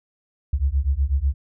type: beating tone pair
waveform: sine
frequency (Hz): 65.1 / 73.2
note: C2 / D2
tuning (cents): -8 / -5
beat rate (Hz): 8.1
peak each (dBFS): -21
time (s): 0.53-1.34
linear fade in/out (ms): 5
effects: none